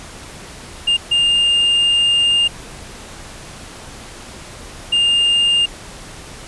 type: tone bursts at uneven times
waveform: triangle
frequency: 2813 Hz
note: F7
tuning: 12 cents sharp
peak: -10 dBFS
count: 3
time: 0.87-0.97 / 1.11-2.48 / 4.92-5.66 s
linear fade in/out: 10 ms
effects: pink hiss -35 dBFS RMS until 6.47 s + resampled to 24000 Hz